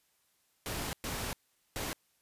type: noise bursts at uneven times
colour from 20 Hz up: pink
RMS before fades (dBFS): -37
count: 3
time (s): 0.66-0.93 / 1.04-1.33 / 1.76-1.93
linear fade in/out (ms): 0
effects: white hiss -73 dBFS RMS until 2.21 s + resampled to 32000 Hz